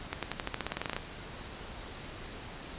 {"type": "accelerating click train", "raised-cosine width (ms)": 0.3, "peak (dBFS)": -16, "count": 15, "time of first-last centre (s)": [0.13, 0.965], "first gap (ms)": 97, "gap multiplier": 0.92, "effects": ["pink hiss -44 dBFS RMS until 2.78 s", "resampled to 8000 Hz"]}